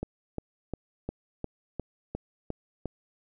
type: click train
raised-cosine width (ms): 2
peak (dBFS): -19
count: 9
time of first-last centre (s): 0.03-2.857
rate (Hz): 2.83
effects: none